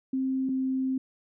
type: tone pair in turn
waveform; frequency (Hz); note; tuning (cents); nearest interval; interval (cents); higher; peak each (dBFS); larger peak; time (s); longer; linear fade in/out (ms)
sine; 263.5 / 262.3; C4 / C4; +12 / +4; unison; 8; first; -25; neither; 0.13-0.49 / 0.49-0.98; second; 5
effects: none